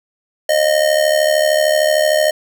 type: tone with amplitude modulation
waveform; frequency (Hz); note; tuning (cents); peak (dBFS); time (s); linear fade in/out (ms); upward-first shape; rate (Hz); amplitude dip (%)
square; 615; D#5; -20; -9; 0.49-2.31; 5; sine; 73.2; 70
effects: none